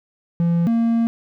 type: tone pair in turn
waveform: triangle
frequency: 170 / 230.5 Hz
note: F3 / A#3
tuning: -46 / -19 cents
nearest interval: perfect fourth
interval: 527 cents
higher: second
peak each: -13 dBFS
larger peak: neither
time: 0.4-0.67 / 0.67-1.07 s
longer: second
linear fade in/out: 0 ms
effects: none